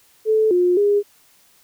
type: tone with pitch steps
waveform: sine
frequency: 436.3 / 357 / 408.7 Hz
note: A4 / F4 / G#4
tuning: -15 / +38 / -28 cents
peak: -13 dBFS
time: 0.25-1.03 s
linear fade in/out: 50 ms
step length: 260 ms
effects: white hiss -55 dBFS RMS until 1.63 s